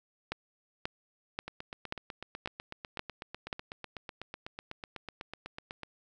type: two click trains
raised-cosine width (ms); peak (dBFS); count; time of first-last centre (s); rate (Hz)
0.3; -17 / -24; 7 / 36; 0.32-3.529 / 1.48-5.833; 1.87 / 8.04
effects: none